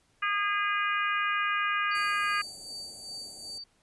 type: harmonic tone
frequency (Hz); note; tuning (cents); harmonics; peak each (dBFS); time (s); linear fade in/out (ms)
408.4; G#4; -29; 3 / 4 / 5 / 6 / 7; -29 / -31 / -35 / -34 / -39; 0.22-2.42; 10
type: tone with tremolo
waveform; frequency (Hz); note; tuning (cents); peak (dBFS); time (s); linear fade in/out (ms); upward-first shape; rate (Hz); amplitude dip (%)
sine; 4604; D8; -35; -37; 1.91-3.64; 5; sine; 2.6; 65
type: band-stop noise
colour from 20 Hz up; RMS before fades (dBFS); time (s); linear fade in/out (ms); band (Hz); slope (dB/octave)
white; -44; 1.95-3.58; 0; 830 to 6600; 96
effects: pink hiss -68 dBFS RMS until 3.82 s + resampled to 24000 Hz